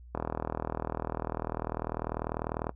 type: click train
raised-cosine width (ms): 1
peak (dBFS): -17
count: 103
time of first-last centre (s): 0.15-2.694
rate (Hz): 40.1
effects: noise-tail reverb RT60 0.1 s tail -19 dB re dry + added 60 Hz sine -47 dBFS peak until 2.75 s